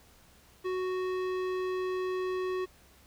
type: tone with tanh clipping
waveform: sine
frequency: 370 Hz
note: F#4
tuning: in tune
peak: -32 dBFS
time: 0.64-2.66 s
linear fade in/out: 20 ms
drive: 17 dB
effects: added 67 Hz sine -64 dBFS peak until 3.06 s + pink hiss -60 dBFS RMS until 3.06 s